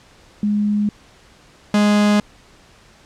sine / 45% pulse tone pair in turn, 207.7 / 207.7 Hz, G#3 / G#3, 0 / 0 cents, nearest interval unison, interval 0 cents, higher neither, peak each -15 / -12 dBFS, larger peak second, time 0.43-0.89 / 1.74-2.2 s, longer neither, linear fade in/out 2 ms, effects pink hiss -49 dBFS RMS until 3.05 s + low-pass 7000 Hz 12 dB/octave

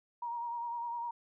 sine tone with vibrato, 944 Hz, A#5, 22 cents sharp, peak -35 dBFS, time 0.22-1.11 s, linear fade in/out 5 ms, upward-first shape sine, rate 9.9 Hz, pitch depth 31 cents each way, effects none

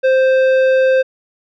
sine tone with tanh clipping, 523.3 Hz, C5, in tune, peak -11 dBFS, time 0.03-1.03 s, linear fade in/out 20 ms, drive 11 dB, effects none

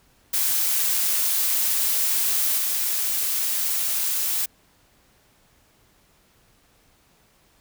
blue noise with level steps, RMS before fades -22 / -24 dBFS, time 0.33-4.46 s, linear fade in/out 10 ms, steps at 2.58 s, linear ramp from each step 2 ms, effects pink hiss -60 dBFS RMS until 7.6 s

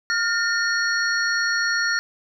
sine tone cluster, 1414 / 1817 / 4343 / 5640 Hz, F6 / A#6 / C#8 / F8, +21 / -45 / -36 / +16 cents, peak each -23 / -23 / -27 / -32 dBFS, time 0.1-1.99 s, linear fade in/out 0 ms, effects 9-bit

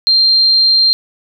sine tone, 4176 Hz, C8, 4 cents flat, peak -7 dBFS, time 0.07-0.93 s, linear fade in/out 0 ms, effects none

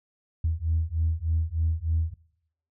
sine beating tone pair, 79.5 / 82.8 Hz, D#2 / E2, +38 / +8 cents, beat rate 3.3 Hz, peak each -26 dBFS, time 0.44-2.14 s, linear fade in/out 5 ms, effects noise-tail reverb RT60 0.7 s tail -20 dB re dry + tanh soft clip ceiling -16 dBFS

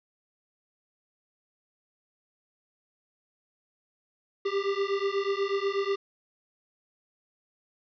square beating tone pair, 392 / 400.2 Hz, G4 / G4, 0 / +36 cents, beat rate 8.2 Hz, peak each -30 dBFS, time 4.45-5.96 s, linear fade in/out 10 ms, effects resampled to 11025 Hz + 9-bit

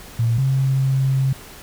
sine tone pair in turn, 116 / 133.78 Hz, A#2 / C3, -8 / +39 cents, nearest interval major second, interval 247 cents, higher second, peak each -15 dBFS, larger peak neither, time 0.19-0.38 / 0.38-1.33 s, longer second, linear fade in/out 5 ms, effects pink hiss -40 dBFS RMS until 1.62 s

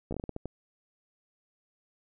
slowing click train, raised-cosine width 2 ms, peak -22 dBFS, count 9, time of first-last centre 0.11-0.457 s, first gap 14 ms, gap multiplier 1.31, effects none

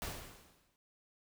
pink noise with exponential decay, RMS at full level -39 dBFS, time 0.02-0.76 s, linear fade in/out 0 ms, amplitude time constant 160 ms, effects none

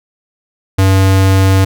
square tone, 95.9 Hz, G2, 37 cents flat, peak -7 dBFS, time 0.78-1.65 s, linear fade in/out 10 ms, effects none

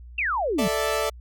sine exponential sweep, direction down, 2794 to 164.81 Hz, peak -22 dBFS, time 0.18-0.68 s, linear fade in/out 5 ms
sawtooth chord, A suspended fourth, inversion none, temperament equal, 440 / 587.3 / 659.3 Hz, A4 / D5 / E5, 0 / 0 / 0 cents, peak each -23 / -23 / -25 dBFS, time 0.58-1.1 s, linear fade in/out 10 ms
effects added 60 Hz sine -40 dBFS peak until 1.2 s

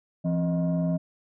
sine tone cluster, 169.6 / 266.1 / 625 Hz, E3 / C4 / D#5, +50 / +29 / +8 cents, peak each -22 / -29 / -30 dBFS, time 0.24-0.98 s, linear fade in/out 20 ms, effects tanh soft clip ceiling -19 dBFS

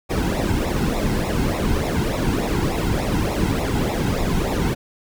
brown noise with flanger, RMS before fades -21 dBFS, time 0.09-4.75 s, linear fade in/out 20 ms, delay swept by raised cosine 0.64 to 1.74 ms, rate 3.4 Hz, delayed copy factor -0.75, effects none

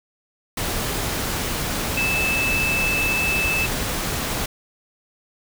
sine tone in noise, 2624 Hz, E7, 9 cents flat, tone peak -20 dBFS, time 1.97-3.66 s, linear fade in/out 5 ms, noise pink, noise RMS -25 dBFS, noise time 0.57-4.46 s, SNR +2 dB, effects none

